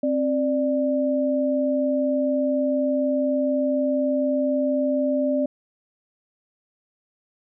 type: tone pair together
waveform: sine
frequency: 264.6 / 591.3 Hz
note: C4 / D5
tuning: +20 / +12 cents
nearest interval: octave + major second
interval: 1392 cents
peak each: -22 dBFS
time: 0.03-5.46 s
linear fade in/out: 5 ms
effects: none